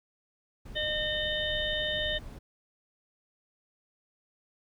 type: noise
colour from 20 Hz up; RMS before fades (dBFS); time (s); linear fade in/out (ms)
brown; -42; 0.65-2.39; 10
type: harmonic tone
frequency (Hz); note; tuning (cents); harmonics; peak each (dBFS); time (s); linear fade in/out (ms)
609; D#5; -37; 1 / 3 / 5 / 6; -34 / -34 / -34 / -34; 0.75-2.19; 20
effects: none